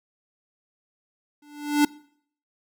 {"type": "tone with exponential growth", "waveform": "square", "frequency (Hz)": 293.7, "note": "D4", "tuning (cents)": 0, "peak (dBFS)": -14, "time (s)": [1.42, 1.85], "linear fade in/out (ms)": 5, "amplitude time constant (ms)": 93, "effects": ["noise-tail reverb RT60 0.6 s tail -22 dB re dry"]}